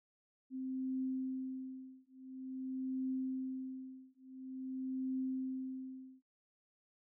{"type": "tone with tremolo", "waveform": "sine", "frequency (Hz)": 261, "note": "C4", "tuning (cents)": -4, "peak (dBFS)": -34, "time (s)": [0.5, 6.23], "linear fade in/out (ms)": 50, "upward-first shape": "triangle", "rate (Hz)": 0.48, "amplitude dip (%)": 100, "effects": []}